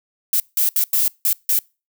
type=noise bursts at uneven times; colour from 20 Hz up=violet; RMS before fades=-17 dBFS; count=6; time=0.33-0.4 / 0.57-0.69 / 0.76-0.84 / 0.93-1.08 / 1.25-1.33 / 1.49-1.59 s; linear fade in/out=2 ms; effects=noise-tail reverb RT60 0.3 s tail -26 dB re dry